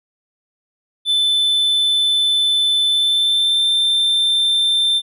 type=tone with pitch glide; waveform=triangle; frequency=3520 to 3569 Hz; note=A7 to A7; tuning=0 to +24 cents; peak=-12 dBFS; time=1.05-5.02 s; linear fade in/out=50 ms; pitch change=+24 cents; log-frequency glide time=2.87-3.67 s; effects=none